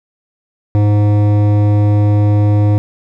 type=tone with hard clipping; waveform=triangle; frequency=103.83 Hz; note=G#2; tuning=in tune; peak=-10 dBFS; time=0.75-2.78 s; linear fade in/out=0 ms; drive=17 dB; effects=none